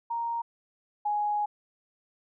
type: tone pair in turn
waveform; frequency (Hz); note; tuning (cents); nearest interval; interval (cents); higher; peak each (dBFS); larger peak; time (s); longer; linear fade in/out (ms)
sine; 932.3 / 832.8; A#5 / G#5; 0 / +5; major second; 195; first; -28 / -25; second; 0.1-0.42 / 1.05-1.46; second; 10
effects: none